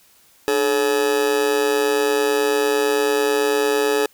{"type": "tone with amplitude modulation", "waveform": "40% pulse", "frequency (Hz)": 427.3, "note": "G#4", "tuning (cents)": 49, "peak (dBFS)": -12, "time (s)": [0.48, 4.06], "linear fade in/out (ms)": 0, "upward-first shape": "sine", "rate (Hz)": 129, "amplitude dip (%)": 80, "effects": ["white hiss -54 dBFS RMS until 4.13 s"]}